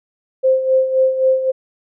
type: tone with tremolo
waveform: sine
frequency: 523.3 Hz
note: C5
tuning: in tune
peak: -9 dBFS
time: 0.43-1.52 s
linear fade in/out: 20 ms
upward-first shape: sine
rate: 3.8 Hz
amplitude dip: 65%
effects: none